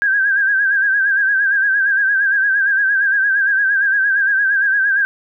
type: tone with vibrato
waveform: sine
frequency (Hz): 1600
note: G6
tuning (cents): +35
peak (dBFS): -12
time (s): 0.02-5.05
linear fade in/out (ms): 0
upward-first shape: sine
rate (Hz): 8.7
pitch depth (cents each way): 70
effects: none